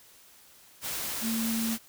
sine tone in noise, 226.3 Hz, A3, 49 cents sharp, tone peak -28 dBFS, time 1.21-1.78 s, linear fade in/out 50 ms, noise white, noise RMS -34 dBFS, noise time 0.81-1.79 s, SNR +3 dB, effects white hiss -56 dBFS RMS until 1.88 s

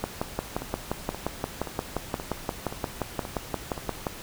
two click trains, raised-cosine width 1 ms, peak -20 / -12 dBFS, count 7 / 24, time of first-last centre 0.62-3.778 / 0.04-4.068 s, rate 1.9 / 5.71 Hz, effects pink hiss -41 dBFS RMS until 4.22 s

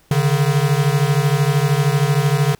square beating tone pair, 138.59 / 151.59 Hz, C#3 / D#3, 0 / -45 cents, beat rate 13 Hz, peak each -17 / -18 dBFS, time 0.11-2.55 s, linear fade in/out 2 ms, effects pink hiss -55 dBFS RMS until 2.59 s

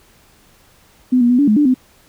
sine tone with pitch steps, 252.5 / 240 / 247.1 / 286.7 / 212.4 / 294.8 / 255.7 Hz, B3 / B3 / B3 / D4 / G#3 / D4 / C4, +39 / -49 / +1 / -42 / +39 / +7 / -40 cents, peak -9 dBFS, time 1.12-1.743 s, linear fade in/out 10 ms, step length 89 ms, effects pink hiss -51 dBFS RMS until 2.08 s

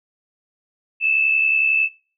sine tone pair together, 2566 / 2637 Hz, E7 / E7, -47 / 0 cents, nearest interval unison, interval 47 cents, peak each -24 / -16 dBFS, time 1-1.89 s, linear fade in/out 50 ms, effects noise-tail reverb RT60 0.4 s tail -22 dB re dry

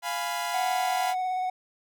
sawtooth chord, F diminished, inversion none, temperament equal with one note detuned, 698.5 / 830.6 / 992.3 Hz, F5 / Ab5 / Cb6, 0 / 0 / +8 cents, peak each -28 / -31 / -29 dBFS, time 0.02-1.15 s, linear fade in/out 50 ms
triangle tone with vibrato, 740 Hz, F#5, in tune, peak -24 dBFS, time 0.54-1.5 s, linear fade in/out 5 ms, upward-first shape square, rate 17 Hz, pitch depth 11 cents each way
effects none

